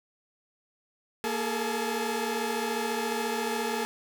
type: tone cluster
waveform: sawtooth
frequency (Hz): 232.9 / 417.2 / 451.2 / 857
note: A#3 / G#4 / A4 / A5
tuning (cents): -1 / +8 / +44 / -46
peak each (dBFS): -30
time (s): 1.24-3.85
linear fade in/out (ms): 0
effects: none